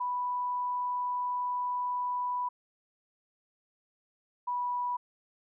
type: tone pair in turn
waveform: sine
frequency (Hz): 987.8 / 981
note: B5 / B5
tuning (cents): 0 / -12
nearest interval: unison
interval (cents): 12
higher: first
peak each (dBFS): -29 / -29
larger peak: neither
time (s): 0-2.49 / 4.47-4.97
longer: first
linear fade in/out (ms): 10
effects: none